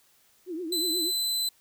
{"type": "tone with vibrato", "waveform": "sine", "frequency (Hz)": 340, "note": "F4", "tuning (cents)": -46, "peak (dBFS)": -31, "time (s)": [0.46, 1.12], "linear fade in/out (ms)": 50, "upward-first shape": "triangle", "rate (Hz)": 8.3, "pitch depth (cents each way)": 180}
{"type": "tone", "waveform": "sawtooth", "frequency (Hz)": 4028, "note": "B7", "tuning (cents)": 33, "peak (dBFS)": -23, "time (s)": [0.72, 1.49], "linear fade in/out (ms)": 5}
{"effects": ["white hiss -63 dBFS RMS until 1.6 s"]}